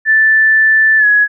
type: tone with pitch glide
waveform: sine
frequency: 1760 to 1678.6 Hz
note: A6 to G#6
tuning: 0 to +18 cents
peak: -6 dBFS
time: 0.05-1.28 s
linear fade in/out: 50 ms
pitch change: -82 cents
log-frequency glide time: 0.98-1.06 s
effects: none